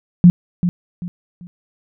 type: tone with echo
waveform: sine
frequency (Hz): 176.1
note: F3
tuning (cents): +15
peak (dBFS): -3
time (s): 0.24-0.3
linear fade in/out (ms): 0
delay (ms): 390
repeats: 3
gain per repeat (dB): -10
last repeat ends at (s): 1.47
effects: none